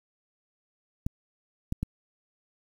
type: clicks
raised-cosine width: 5 ms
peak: -16 dBFS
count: 3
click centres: 1.065 / 1.724 / 1.83 s
effects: 8-bit